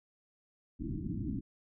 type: low-pass noise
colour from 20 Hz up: white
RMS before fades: -37 dBFS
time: 0.79-1.41 s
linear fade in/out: 20 ms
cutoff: 330 Hz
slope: 96 dB/octave
effects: none